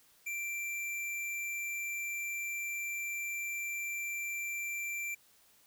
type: tone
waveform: square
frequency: 2353 Hz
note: D7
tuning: 3 cents sharp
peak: -36 dBFS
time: 0.26-5.15 s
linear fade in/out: 10 ms
effects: white hiss -65 dBFS RMS until 5.66 s